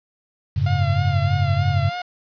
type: chord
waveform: sine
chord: F# suspended second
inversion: none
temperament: just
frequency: 92.5 / 104.06 / 138.75 Hz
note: F#2 / G#2 / C#3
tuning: 0 / +4 / +2 cents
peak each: -21 dBFS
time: 0.56-1.9 s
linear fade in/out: 10 ms
type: tone with vibrato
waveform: sawtooth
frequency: 698.5 Hz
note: F5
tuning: in tune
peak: -22 dBFS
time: 0.66-2.02 s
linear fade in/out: 5 ms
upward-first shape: sine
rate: 3.2 Hz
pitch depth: 49 cents each way
effects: resampled to 11025 Hz + 7-bit